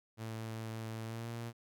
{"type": "tone with pitch glide", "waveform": "sawtooth", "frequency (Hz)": [111.8, 116.62], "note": ["A2", "A#2"], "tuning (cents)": [28, 1], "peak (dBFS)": -36, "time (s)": [0.17, 1.53], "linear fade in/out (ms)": 50, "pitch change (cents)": 73, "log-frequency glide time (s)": [1.02, 1.29], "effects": []}